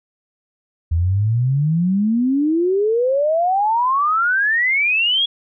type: exponential sweep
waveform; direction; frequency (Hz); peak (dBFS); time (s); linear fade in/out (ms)
sine; up; 79.6 to 3369; -14; 0.91-5.26; 10
effects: none